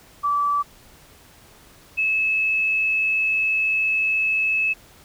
sine tone pair in turn, 1157 / 2597 Hz, D6 / E7, -26 / -26 cents, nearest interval octave + major second, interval 1400 cents, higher second, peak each -18 dBFS, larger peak neither, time 0.23-0.63 / 1.97-4.74 s, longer second, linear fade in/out 20 ms, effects pink hiss -50 dBFS RMS until 5.04 s

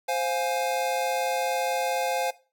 square chord, F minor, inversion second, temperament equal with one note detuned, 523.3 / 706.2 / 830.6 Hz, C5 / F5 / Ab5, 0 / +19 / 0 cents, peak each -30 dBFS, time 0.08-2.31 s, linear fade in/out 10 ms, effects noise-tail reverb RT60 0.3 s tail -17 dB re dry

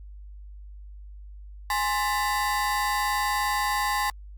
30% pulse ring-modulated tone, 939 Hz, A#5, 12 cents sharp, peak -18 dBFS, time 1.7-4.1 s, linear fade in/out 2 ms, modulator 110 Hz, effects added 50 Hz sine -40 dBFS peak until 4.37 s + Opus 48 kbps

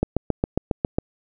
click train, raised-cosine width 2 ms, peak -6 dBFS, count 8, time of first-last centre 0.03-0.985 s, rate 7.33 Hz, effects none

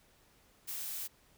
blue noise, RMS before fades -40 dBFS, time 0.67-1.08 s, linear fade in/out 20 ms, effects pink hiss -66 dBFS RMS until 1.37 s

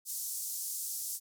white band-pass noise, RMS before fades -38 dBFS, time 0.05-1.2 s, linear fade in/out 50 ms, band 5800 to 14000 Hz, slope 24 dB/octave, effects none

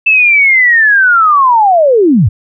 sine linear sweep, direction down, 2651 to 78.9 Hz, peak -4 dBFS, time 0.06-2.29 s, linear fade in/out 10 ms, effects none

